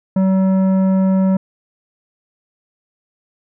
sine tone with tanh clipping, 190 Hz, F#3, 46 cents sharp, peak -13 dBFS, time 0.16-1.37 s, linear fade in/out 5 ms, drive 11 dB, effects none

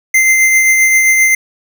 square tone with tremolo, 2080 Hz, C7, 11 cents flat, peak -6 dBFS, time 0.14-1.35 s, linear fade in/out 5 ms, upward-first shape triangle, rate 7.6 Hz, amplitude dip 35%, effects none

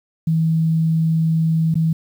sine tone with dropouts, 161.6 Hz, E3, 34 cents flat, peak -14 dBFS, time 0.27-1.93 s, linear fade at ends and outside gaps 5 ms, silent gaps 1.742-1.754 s, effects 8-bit

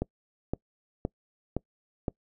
click train, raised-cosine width 2 ms, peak -15 dBFS, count 5, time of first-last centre 0.02-2.082 s, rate 1.94 Hz, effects noise-tail reverb RT60 0.1 s tail -25 dB re dry

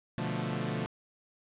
sawtooth chord, B half-diminished seventh, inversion none, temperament equal, 123.47 / 146.83 / 174.61 / 220 Hz, B2 / D3 / F3 / A3, 0 / 0 / 0 / 0 cents, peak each -33 dBFS, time 0.18-0.86 s, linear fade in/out 0 ms, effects resampled to 8000 Hz + 9-bit

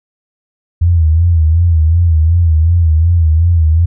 sine tone with vibrato, 82.41 Hz, E2, in tune, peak -6 dBFS, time 0.81-3.86 s, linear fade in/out 10 ms, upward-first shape sine, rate 2.7 Hz, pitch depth 94 cents each way, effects none

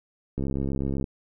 click train, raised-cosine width 3 ms, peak -16 dBFS, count 46, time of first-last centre 0.38-1.042 s, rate 68 Hz, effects none

